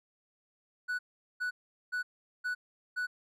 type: tone bursts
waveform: triangle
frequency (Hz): 1480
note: F#6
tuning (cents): 0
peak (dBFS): -29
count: 5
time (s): 0.88-3.07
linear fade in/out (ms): 20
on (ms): 110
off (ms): 410
effects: none